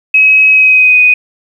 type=tone with pitch glide; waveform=sine; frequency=2552 to 2492 Hz; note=D#7 to D#7; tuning=+43 to +2 cents; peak=-3 dBFS; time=0.14-1.14 s; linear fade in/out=5 ms; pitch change=-41 cents; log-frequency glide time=0.49-1.01 s; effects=7-bit